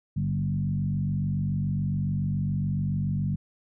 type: tone with frequency modulation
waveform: sine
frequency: 146.7 Hz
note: D3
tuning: 2 cents flat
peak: -24 dBFS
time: 0.16-3.36 s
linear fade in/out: 10 ms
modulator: 47.1 Hz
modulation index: 1.2
effects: none